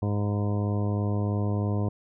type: harmonic tone with a mistuned harmonic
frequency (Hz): 103.1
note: G#2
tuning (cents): -12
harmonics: 1 / 2 / 3 / 4 / 5 / 6 / 7 / 9 / 10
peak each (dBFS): -25 / -31 / -35 / -37 / -39 / -41 / -42 / -44 / -45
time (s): 0.02-1.89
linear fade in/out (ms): 5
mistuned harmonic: 10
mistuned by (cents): -18
effects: none